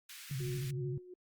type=high-pass noise; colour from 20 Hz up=pink; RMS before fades=-50 dBFS; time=0.09-0.71 s; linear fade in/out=5 ms; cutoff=1700 Hz; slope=24 dB/octave
type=tone with vibrato; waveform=sine; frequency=135.7 Hz; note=C#3; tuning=36 cents flat; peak=-35 dBFS; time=0.31-0.98 s; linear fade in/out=2 ms; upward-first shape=square; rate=13 Hz; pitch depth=92 cents each way
type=tone with tremolo; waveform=sine; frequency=362.2 Hz; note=F#4; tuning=37 cents flat; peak=-40 dBFS; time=0.4-1.14 s; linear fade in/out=5 ms; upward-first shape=sine; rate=2.7 Hz; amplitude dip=75%
effects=Opus 48 kbps